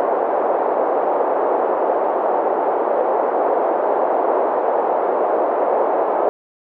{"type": "band-pass noise", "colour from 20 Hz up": "white", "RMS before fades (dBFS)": -18, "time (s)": [0, 6.29], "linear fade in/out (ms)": 0, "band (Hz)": [400, 800], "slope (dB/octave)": 24, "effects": []}